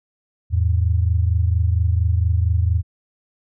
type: tone pair together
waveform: sine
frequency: 82.26 / 106.6 Hz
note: E2 / G#2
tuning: -3 / +46 cents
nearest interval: major third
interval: 449 cents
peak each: -16 / -20 dBFS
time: 0.5-2.83 s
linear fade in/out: 50 ms
effects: none